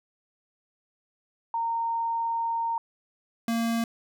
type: tone pair in turn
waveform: sine / square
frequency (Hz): 921 / 230.2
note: A#5 / A#3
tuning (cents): -21 / -22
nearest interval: 2 octaves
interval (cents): 2401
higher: first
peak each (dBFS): -25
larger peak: neither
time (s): 1.54-2.78 / 3.48-3.84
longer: first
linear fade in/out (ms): 2
effects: none